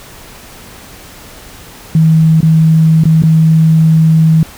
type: tone with dropouts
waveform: sine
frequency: 159.9 Hz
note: D#3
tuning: 48 cents sharp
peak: -4 dBFS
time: 1.95-4.43 s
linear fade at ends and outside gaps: 2 ms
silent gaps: 2.406-2.429 / 3.037-3.054 / 3.222-3.235 s
effects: pink hiss -34 dBFS RMS until 4.57 s